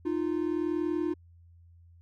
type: tone pair together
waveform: triangle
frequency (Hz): 308.8 / 349.2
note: D#4 / F4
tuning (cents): -13 / 0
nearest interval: major second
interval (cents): 213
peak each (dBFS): -28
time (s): 0.05-1.14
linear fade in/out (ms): 10
effects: added 85 Hz sine -53 dBFS peak until 2.01 s